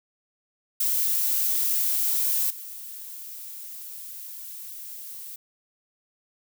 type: noise with level steps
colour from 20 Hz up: violet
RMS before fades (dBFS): -24 / -39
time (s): 0.8-5.36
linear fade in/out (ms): 5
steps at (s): 2.5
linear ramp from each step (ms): 5
effects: none